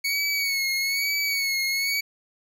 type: tone with vibrato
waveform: 25% pulse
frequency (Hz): 2221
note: C#7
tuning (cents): +3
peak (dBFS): -19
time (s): 0.04-2.01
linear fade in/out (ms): 10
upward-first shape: sine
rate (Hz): 1.1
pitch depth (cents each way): 52
effects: none